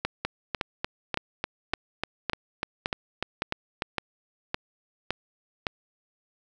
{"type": "two click trains", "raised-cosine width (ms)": 0.3, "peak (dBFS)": [-11, -10], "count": [13, 11], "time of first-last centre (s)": [[0.25, 3.821], [0.05, 5.668]], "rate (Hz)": [3.36, 1.78], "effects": []}